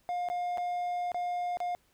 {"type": "tone with dropouts", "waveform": "triangle", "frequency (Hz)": 710, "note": "F5", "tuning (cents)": 28, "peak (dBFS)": -28, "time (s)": [0.09, 1.75], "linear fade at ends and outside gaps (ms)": 0, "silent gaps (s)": [[0.287, 0.3], [0.574, 0.581], [1.118, 1.145], [1.571, 1.603]], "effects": ["pink hiss -69 dBFS RMS until 1.93 s"]}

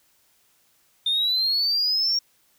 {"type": "exponential sweep", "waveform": "sine", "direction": "up", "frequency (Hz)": [3604, 5588], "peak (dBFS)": -18, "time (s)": [1.06, 2.19], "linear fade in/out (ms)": 5, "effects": ["tanh soft clip ceiling -17 dBFS", "white hiss -63 dBFS RMS until 2.58 s"]}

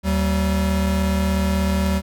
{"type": "tone pair together", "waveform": "square", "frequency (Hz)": [76.08, 191.7], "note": ["D#2", "G3"], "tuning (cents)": [-38, -38], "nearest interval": "octave + major third", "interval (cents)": 1600, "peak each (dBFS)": -21, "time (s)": [0.03, 2.02], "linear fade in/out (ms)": 50, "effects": []}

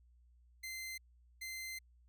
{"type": "tone bursts at uneven times", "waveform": "sawtooth", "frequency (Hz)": 2075, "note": "C7", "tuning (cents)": -15, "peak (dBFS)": -39, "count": 2, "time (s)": [[0.63, 0.98], [1.41, 1.79]], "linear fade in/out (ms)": 10, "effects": ["added 60 Hz sine -63 dBFS peak until 2.08 s"]}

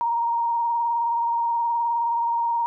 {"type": "tone with vibrato", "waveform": "sine", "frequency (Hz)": 936, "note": "A#5", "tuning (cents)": 7, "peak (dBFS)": -20, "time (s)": [0.01, 2.66], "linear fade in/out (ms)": 0, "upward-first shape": "triangle", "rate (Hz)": 19, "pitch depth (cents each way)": 30, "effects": []}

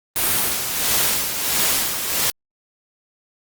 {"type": "noise with tremolo", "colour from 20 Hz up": "white", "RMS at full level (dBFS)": -18, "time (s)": [0.16, 2.3], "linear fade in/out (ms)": 0, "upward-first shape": "sine", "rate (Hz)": 1.5, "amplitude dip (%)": 55, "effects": ["Opus 32 kbps"]}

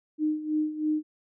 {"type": "tone with tremolo", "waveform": "sine", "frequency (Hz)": 306.8, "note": "D#4", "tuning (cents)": -24, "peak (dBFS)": -22, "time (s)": [0.18, 1.03], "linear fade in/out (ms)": 50, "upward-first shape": "sine", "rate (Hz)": 3.1, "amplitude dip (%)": 75, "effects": []}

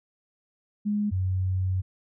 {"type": "tone pair in turn", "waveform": "sine", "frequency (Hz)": [207.7, 93.35], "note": ["G#3", "F#2"], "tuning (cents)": [0, 16], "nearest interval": "octave + major second", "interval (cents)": 1384, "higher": "first", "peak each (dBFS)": -23, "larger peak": "neither", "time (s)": [[0.85, 1.11], [1.11, 1.82]], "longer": "second", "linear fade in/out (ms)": 20, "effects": []}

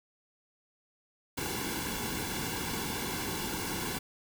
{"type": "noise with comb filter", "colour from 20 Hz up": "pink", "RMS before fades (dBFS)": -35, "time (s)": [1.37, 3.99], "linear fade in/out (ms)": 10, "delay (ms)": 1.6, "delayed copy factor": -0.75, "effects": []}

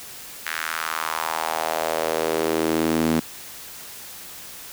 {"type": "tone with high-pass filter sweep", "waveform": "sawtooth", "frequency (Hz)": 80.4, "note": "E2", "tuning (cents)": -43, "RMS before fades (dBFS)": -24, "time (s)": [0.46, 3.2], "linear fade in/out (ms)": 5, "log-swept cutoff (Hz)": [1700, 230], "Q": 2.6, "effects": ["white hiss -39 dBFS RMS until 4.72 s"]}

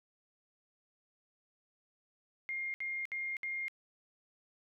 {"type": "tone bursts", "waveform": "sine", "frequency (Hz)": 2123, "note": "C7", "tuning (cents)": 25, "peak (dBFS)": -35, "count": 4, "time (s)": [2.49, 3.682], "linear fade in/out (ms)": 0, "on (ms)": 250, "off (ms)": 64, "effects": []}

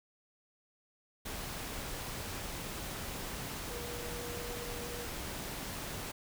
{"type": "tone in noise", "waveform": "sine", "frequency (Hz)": 479.7, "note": "A#4", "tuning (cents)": 50, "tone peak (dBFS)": -44, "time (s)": [3.7, 5.06], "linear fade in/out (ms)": 10, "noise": "pink", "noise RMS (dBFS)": -41, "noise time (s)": [1.25, 6.12], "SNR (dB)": -6, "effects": []}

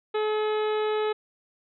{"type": "harmonic tone with a mistuned harmonic", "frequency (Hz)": 428, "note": "A4", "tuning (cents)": -48, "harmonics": [1, 2, 3, 4, 5, 6, 7, 8, 9], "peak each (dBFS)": [-24, -33, -35, -41, -43, -44, -45, -46, -44], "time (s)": [0.14, 1.13], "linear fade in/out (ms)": 10, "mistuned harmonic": 6, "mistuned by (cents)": -25, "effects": []}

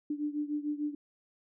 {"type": "beating tone pair", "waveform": "sine", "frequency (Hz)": [294, 300.7], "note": ["D4", "D4"], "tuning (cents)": [2, 41], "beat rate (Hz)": 6.7, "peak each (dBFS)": [-33, -36], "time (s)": [0.1, 0.95], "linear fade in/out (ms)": 5, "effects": []}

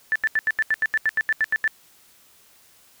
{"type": "tone bursts", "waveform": "sine", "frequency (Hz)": 1760, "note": "A6", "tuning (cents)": 0, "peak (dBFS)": -17, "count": 14, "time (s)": [0.12, 1.677], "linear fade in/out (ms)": 0, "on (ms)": 36, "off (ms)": 81, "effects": ["white hiss -55 dBFS RMS until 3 s"]}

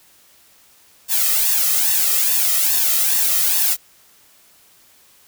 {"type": "noise with flanger", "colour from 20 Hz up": "blue", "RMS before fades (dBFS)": -17, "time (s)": [1.08, 3.77], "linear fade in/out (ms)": 50, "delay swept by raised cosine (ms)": [1.1, 1.6], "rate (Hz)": 2.4, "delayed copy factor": 0.7, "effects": ["white hiss -52 dBFS RMS until 5.27 s"]}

